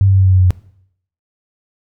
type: tone with pitch steps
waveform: sine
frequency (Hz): 98 / 96.99 / 95.98 / 94.99 / 94.01 / 93.04 / 92.07 / 91.12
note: G2 / G2 / G2 / F#2 / F#2 / F#2 / F#2 / F#2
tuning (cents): 0 / -18 / -36 / +46 / +28 / +10 / -8 / -26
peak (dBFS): -7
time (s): 0.01-0.506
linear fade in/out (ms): 0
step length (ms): 62
effects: noise-tail reverb RT60 0.7 s tail -19 dB re dry